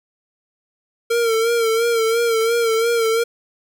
square tone with vibrato, 458.3 Hz, A#4, 29 cents flat, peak -16 dBFS, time 1.1-3.24 s, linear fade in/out 10 ms, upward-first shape sine, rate 2.9 Hz, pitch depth 51 cents each way, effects none

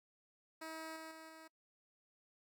10% pulse tone with level steps, 320 Hz, D#4, 49 cents sharp, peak -37 / -40 / -44 / -46 dBFS, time 0.61-1.48 s, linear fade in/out 10 ms, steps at 0.96 / 1.11 / 1.29 s, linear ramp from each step 2 ms, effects noise-tail reverb RT60 0.1 s tail -25 dB re dry

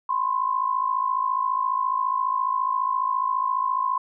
sine tone pair together, 1012 / 1066.6 Hz, B5 / C6, +42 / +33 cents, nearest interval minor second, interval 91 cents, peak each -24 dBFS, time 0.09-3.98 s, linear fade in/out 5 ms, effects none

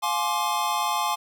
square chord, D half-diminished seventh, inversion first, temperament just, 704.8 / 845.8 / 1057.2 / 1174.7 Hz, F5 / Ab5 / C6 / D6, +16 / +31 / +18 / 0 cents, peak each -33 / -28 / -28 / -31 dBFS, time 0.02-1.16 s, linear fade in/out 20 ms, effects none

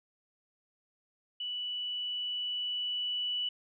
sine tone with level ramp, 2960 Hz, F#7, in tune, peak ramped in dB -34 to -30 dBFS, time 1.4-3.49 s, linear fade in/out 5 ms, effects none

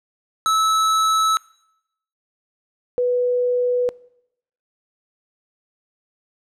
square / sine tone pair in turn, 1303 / 493 Hz, E6 / B4, -20 / -3 cents, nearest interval octave + perfect fourth, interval 1683 cents, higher first, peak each -16 dBFS, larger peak neither, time 0.46-1.37 / 2.98-3.89 s, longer neither, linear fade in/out 0 ms, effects noise-tail reverb RT60 0.8 s tail -23 dB re dry + low-pass 10000 Hz 12 dB/octave

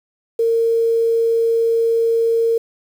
sine tone with quantisation, 458.4 Hz, A#4, 29 cents flat, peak -13 dBFS, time 0.39-2.58 s, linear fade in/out 5 ms, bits 7, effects none

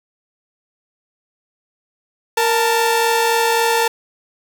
sawtooth tone pair together, 464.3 / 884.9 Hz, A#4 / A5, -7 / +10 cents, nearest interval major seventh, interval 1117 cents, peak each -13 dBFS, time 2.37-3.88 s, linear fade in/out 5 ms, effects none

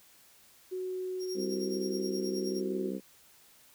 sine tone, 370 Hz, F#4, in tune, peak -33 dBFS, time 0.71-2.91 s, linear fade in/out 20 ms
40% pulse tone with tremolo, 5588 Hz, F8, in tune, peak -37 dBFS, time 1.19-2.62 s, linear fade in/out 50 ms, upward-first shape triangle, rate 9.5 Hz, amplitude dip 90%
harmonic tone, 65.2 Hz, C2, 5 cents flat, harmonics 3 / 4 / 5 / 6 / 7 / 8, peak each -37 / -39 / -41 / -43 / -44 / -45 dBFS, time 1.34-3.01 s, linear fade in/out 50 ms
effects white hiss -60 dBFS RMS until 3.74 s

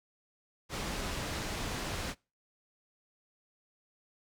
pink low-pass noise, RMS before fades -37 dBFS, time 0.69-2.15 s, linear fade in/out 50 ms, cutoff 7600 Hz, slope 12 dB/octave, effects noise-tail reverb RT60 0.3 s tail -25 dB re dry

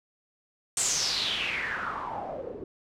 white noise with low-pass filter sweep, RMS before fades -31 dBFS, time 0.77-2.64 s, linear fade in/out 2 ms, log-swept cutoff 8200 to 380 Hz, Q 5.7, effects none

